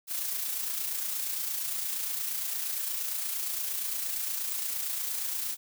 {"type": "noise with amplitude modulation", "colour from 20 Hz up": "blue", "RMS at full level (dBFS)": -31, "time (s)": [0.07, 5.57], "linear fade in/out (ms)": 50, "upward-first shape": "sine", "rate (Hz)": 28.6, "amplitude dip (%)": 40, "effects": []}